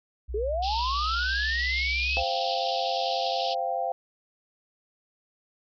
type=tone with pitch glide; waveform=sine; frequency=60.9 to 65.65 Hz; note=B1 to C2; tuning=-24 to +6 cents; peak=-31 dBFS; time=0.28-2.24 s; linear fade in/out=20 ms; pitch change=+130 cents; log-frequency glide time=0.92-2.07 s
type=linear sweep; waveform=sine; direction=up; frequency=392 to 2637 Hz; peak=-26 dBFS; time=0.34-2.2 s; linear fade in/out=5 ms
type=band-pass noise; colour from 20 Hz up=white; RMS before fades=-34 dBFS; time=0.62-3.55 s; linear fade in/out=20 ms; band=2700 to 5200 Hz; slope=96 dB/octave
type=chord; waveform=sine; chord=C suspended fourth; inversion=none; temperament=equal with one note detuned; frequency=523.3 / 692.8 / 784 Hz; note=C5 / F5 / G5; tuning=0 / -14 / 0 cents; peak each=-32 / -29 / -30 dBFS; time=2.17-3.92 s; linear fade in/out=0 ms
effects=none